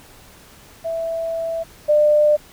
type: tone pair in turn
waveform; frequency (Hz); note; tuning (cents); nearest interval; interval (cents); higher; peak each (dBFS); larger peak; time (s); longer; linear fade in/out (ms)
sine; 659.3 / 598.4; E5 / D5; 0 / +32; major second; 168; first; -21 / -11; second; 0.84-1.64 / 1.88-2.37; first; 20
effects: pink hiss -46 dBFS RMS until 2.52 s